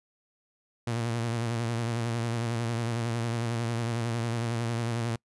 sawtooth tone with vibrato, 116.5 Hz, A#2, 1 cent flat, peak -24 dBFS, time 0.87-5.16 s, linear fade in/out 5 ms, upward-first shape sine, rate 11 Hz, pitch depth 51 cents each way, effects noise-tail reverb RT60 0.1 s tail -26 dB re dry + resampled to 24000 Hz

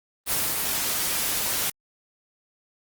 white noise with ADSR envelope, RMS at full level -23 dBFS, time 0.26-1.7 s, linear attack 52 ms, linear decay 240 ms, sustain -3 dB, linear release 4 ms, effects Opus 24 kbps

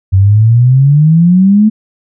sine exponential sweep, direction up, 93.1 to 220 Hz, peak -3 dBFS, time 0.12-1.7 s, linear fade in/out 20 ms, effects none

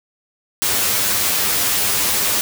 white noise with comb filter, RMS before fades -18 dBFS, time 0.62-2.41 s, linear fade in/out 0 ms, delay 10 ms, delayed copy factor +0.6, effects none

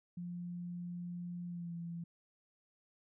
sine tone with pitch glide, 175.3 to 169.62 Hz, F3 to E3, +7 to +50 cents, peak -40 dBFS, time 0.17-2.04 s, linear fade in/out 5 ms, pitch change -57 cents, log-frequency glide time 1.47-1.74 s, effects none

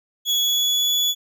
35% pulse tone with pitch glide, 3371 to 3416 Hz, G#7 to G#7, +25 to +48 cents, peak -16 dBFS, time 0.25-1.15 s, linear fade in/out 50 ms, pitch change +23 cents, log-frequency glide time 0.37-0.92 s, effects none

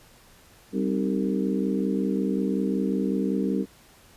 harmonic tone with a mistuned harmonic, 65.4 Hz, C2, in tune, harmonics 3 / 4 / 5 / 6 / 7, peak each -26 / -28 / -30 / -32 / -33 dBFS, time 0.72-3.66 s, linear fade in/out 50 ms, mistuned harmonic 5, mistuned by -86 cents, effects pink hiss -54 dBFS RMS until 4.16 s + resampled to 32000 Hz

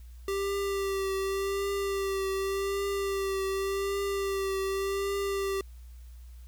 square tone with vibrato, 392 Hz, G4, in tune, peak -29 dBFS, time 0.28-5.61 s, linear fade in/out 2 ms, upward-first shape triangle, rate 0.87 Hz, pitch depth 29 cents each way, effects added 60 Hz sine -44 dBFS peak until 6.47 s + white hiss -64 dBFS RMS until 6.47 s

